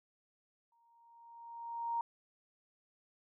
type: tone with exponential growth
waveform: sine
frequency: 932.3 Hz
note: A#5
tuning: in tune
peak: -31 dBFS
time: 0.72-2.01 s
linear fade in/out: 2 ms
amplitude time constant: 280 ms
effects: none